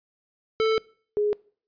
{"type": "tone pair in turn", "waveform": ["square", "sine"], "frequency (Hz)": [441.5, 416.7], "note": ["A4", "G#4"], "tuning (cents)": [6, 6], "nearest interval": "minor second", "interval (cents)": 100, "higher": "first", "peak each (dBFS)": -20, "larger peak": "neither", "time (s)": [[0.6, 0.78], [1.17, 1.33]], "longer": "first", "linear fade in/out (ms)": 0, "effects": ["noise-tail reverb RT60 0.5 s tail -24 dB re dry", "resampled to 11025 Hz"]}